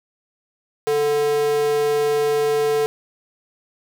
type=tone with high-pass filter; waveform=square; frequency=146.83 Hz; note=D3; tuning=in tune; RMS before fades=-19 dBFS; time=0.87-2.86 s; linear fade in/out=0 ms; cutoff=460 Hz; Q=4; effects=none